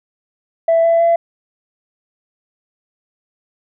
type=tone with pitch steps; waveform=sine; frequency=662 / 668.5 / 675.1 Hz; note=E5 / E5 / E5; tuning=+7 / +24 / +41 cents; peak=-8 dBFS; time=0.68-1.16 s; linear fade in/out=5 ms; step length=160 ms; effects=tanh soft clip ceiling -7 dBFS